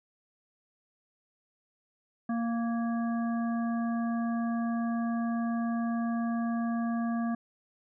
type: harmonic tone with a mistuned harmonic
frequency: 231.8 Hz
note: A#3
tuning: 10 cents flat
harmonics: 1 / 3 / 5 / 7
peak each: -28 / -38 / -42 / -45 dBFS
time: 2.29-7.35 s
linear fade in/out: 5 ms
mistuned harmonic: 7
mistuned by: +35 cents
effects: none